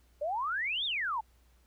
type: exponential two-way sweep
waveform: sine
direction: up then down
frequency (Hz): 560 to 3769 to 838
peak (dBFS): -30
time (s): 0.21-1.21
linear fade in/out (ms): 10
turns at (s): 0.85
effects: added 60 Hz sine -62 dBFS peak until 1.66 s + pink hiss -70 dBFS RMS until 1.66 s

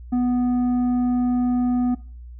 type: tone with tanh clipping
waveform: sine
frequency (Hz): 246.9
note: B3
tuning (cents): 0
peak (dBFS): -19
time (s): 0.12-1.95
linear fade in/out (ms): 10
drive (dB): 7
effects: noise-tail reverb RT60 0.4 s tail -20 dB re dry + added 60 Hz sine -36 dBFS peak until 2.39 s

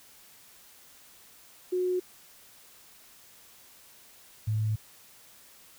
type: tone pair in turn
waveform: sine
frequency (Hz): 364.2 / 108.28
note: F#4 / A2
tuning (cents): -27 / -27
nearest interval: octave + major sixth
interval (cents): 2100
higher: first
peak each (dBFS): -25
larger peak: neither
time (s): 1.72-2 / 4.47-4.76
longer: second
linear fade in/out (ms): 10
effects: white hiss -55 dBFS RMS until 5.78 s

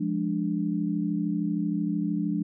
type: chord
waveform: sine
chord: D diminished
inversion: first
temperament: equal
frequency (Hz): 174.61 / 207.7 / 293.7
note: F3 / Ab3 / D4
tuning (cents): 0 / 0 / 0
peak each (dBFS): -29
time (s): 0-2.43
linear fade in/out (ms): 10
effects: none

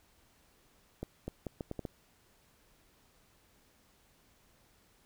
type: accelerating click train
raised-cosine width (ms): 2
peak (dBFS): -24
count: 7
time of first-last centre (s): 1.03-1.852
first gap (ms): 250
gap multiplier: 0.75
effects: pink hiss -67 dBFS RMS until 5.05 s

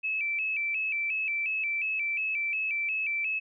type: tone with vibrato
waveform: sine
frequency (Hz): 2458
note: D#7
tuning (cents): -22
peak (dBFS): -27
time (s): 0.03-3.4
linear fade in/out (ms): 20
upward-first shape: square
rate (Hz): 2.8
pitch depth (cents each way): 90
effects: none

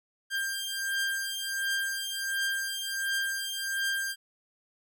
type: beating tone pair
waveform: sawtooth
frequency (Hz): 1591 / 1592.4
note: G6 / G6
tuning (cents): +25 / +27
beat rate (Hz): 1.4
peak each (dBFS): -29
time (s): 0.3-4.16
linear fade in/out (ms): 50
effects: none

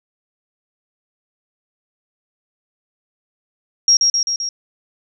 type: tone with echo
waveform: sine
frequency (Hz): 5600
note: F8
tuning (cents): +4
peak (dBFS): -8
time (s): 3.88-3.97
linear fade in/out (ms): 2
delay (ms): 130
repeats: 4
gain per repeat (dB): -3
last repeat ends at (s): 4.49
effects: none

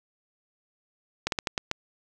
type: slowing click train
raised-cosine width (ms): 0.2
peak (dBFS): -9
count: 6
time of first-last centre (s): 1.27-1.714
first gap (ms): 52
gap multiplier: 1.27
effects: none

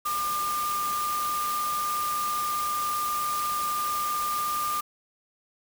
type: tone in noise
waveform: sine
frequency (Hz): 1200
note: D6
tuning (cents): +37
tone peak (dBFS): -26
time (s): 0.05-4.81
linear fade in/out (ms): 10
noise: white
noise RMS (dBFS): -35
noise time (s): 0.05-4.81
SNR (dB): +6
effects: none

